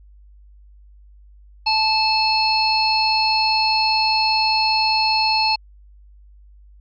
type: harmonic tone with a mistuned harmonic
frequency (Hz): 875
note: A5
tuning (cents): -10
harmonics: 1 / 3 / 5 / 6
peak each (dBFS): -19 / -23 / -19 / -29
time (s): 1.66-5.56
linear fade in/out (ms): 10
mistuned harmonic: 5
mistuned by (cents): -25
effects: added 50 Hz sine -44 dBFS peak until 6.8 s